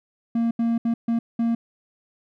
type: tone bursts at uneven times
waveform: triangle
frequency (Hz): 231.5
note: A#3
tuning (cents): -12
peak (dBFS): -17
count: 5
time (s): 0.35-0.51 / 0.59-0.78 / 0.85-0.94 / 1.08-1.19 / 1.39-1.55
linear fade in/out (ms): 5
effects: none